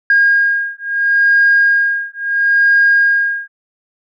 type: beating tone pair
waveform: sine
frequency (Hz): 1624 / 1624.74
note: G#6 / G#6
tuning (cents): -39 / -38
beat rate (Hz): 0.74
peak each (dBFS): -12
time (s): 0.1-3.48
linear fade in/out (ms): 2
effects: tanh soft clip ceiling -2 dBFS